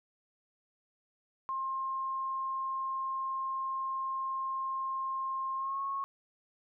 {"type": "tone with pitch glide", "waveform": "sine", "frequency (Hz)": [1063, 1096], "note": ["C6", "C#6"], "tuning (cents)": [27, -20], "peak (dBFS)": -32, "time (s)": [1.49, 6.04], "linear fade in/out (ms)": 0, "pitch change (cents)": 53, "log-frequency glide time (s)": [5.56, 5.81], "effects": []}